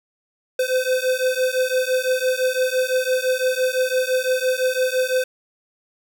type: beating tone pair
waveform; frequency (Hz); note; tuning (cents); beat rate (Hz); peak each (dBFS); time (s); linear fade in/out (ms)
square; 509 / 514.9; C5 / C5; -48 / -28; 5.9; -22; 0.59-5.24; 5
effects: none